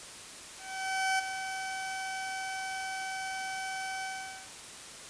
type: tone with ADSR envelope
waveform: 20% pulse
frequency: 763 Hz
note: G5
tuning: 47 cents flat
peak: -21 dBFS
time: 0.57-4.51 s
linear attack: 620 ms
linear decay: 11 ms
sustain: -9 dB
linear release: 470 ms
effects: white hiss -46 dBFS RMS until 5.09 s + resampled to 22050 Hz